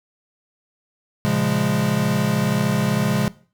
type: chord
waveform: square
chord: Bb minor seventh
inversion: none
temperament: equal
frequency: 116.54 / 138.59 / 174.61 / 207.7 Hz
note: Bb2 / Db3 / F3 / Ab3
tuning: 0 / 0 / 0 / 0 cents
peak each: -28 / -23 / -25 / -22 dBFS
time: 1.25-3.28 s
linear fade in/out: 0 ms
effects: noise-tail reverb RT60 0.4 s tail -19 dB re dry